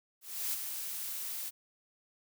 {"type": "noise with ADSR envelope", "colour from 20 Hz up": "blue", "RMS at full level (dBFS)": -33, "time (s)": [0.21, 1.51], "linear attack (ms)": 320, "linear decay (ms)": 22, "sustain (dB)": -6, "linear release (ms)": 31, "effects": []}